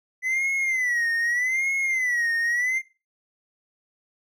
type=tone with vibrato; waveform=triangle; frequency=2000 Hz; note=B6; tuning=21 cents sharp; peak=-20 dBFS; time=0.22-2.82 s; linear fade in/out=50 ms; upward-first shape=sine; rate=0.82 Hz; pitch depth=140 cents each way; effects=noise-tail reverb RT60 0.3 s tail -19 dB re dry